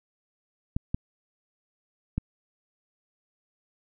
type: clicks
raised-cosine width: 5 ms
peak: -14 dBFS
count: 3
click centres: 0.765 / 0.945 / 2.18 s
effects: none